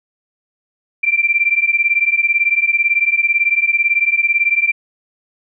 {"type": "beating tone pair", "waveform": "sine", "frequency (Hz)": [2349, 2367], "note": ["D7", "D7"], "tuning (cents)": [0, 13], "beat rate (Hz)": 18, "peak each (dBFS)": -15, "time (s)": [1.03, 4.72], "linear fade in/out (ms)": 10, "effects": []}